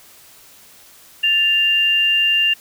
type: tone pair together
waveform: sine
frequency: 1760 / 2791 Hz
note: A6 / F7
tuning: 0 / -2 cents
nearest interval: minor sixth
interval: 798 cents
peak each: -25 / -13 dBFS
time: 1.23-2.54 s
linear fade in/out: 10 ms
effects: white hiss -46 dBFS RMS until 2.6 s